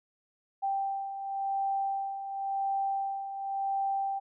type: beating tone pair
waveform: sine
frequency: 784 / 784.93 Hz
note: G5 / G5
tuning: 0 / +2 cents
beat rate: 0.93 Hz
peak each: -37 / -30 dBFS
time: 0.62-4.2 s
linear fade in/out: 20 ms
effects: none